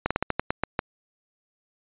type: slowing click train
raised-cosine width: 0.5 ms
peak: -8 dBFS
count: 9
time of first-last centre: 0.06-0.791 s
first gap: 46 ms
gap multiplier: 1.19
effects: resampled to 8000 Hz